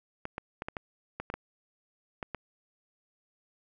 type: clicks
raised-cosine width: 0.5 ms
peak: -20 dBFS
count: 10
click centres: 0.254 / 0.381 / 0.621 / 0.685 / 0.768 / 1.2 / 1.301 / 1.34 / 2.228 / 2.347 s
effects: none